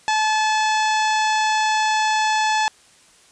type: harmonic tone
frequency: 864 Hz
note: A5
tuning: 32 cents flat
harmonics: 1 / 2 / 3 / 4 / 5 / 6 / 7 / 8 / 9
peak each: -18 / -24 / -28 / -30 / -32 / -34 / -35 / -36 / -37 dBFS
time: 0.08-2.68 s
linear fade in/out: 0 ms
effects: white hiss -52 dBFS RMS until 3.31 s + resampled to 22050 Hz